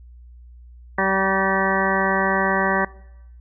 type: harmonic tone with a mistuned harmonic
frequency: 192.4 Hz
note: G3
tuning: 32 cents flat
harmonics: 1 / 2 / 3 / 4 / 5 / 6 / 8 / 9 / 10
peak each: -26 / -26 / -26 / -26 / -26 / -26 / -26 / -26 / -26 dBFS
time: 0.98-2.85 s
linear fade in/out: 5 ms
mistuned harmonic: 9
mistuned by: +27 cents
effects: noise-tail reverb RT60 0.9 s tail -22 dB re dry + added 60 Hz sine -41 dBFS peak until 3.4 s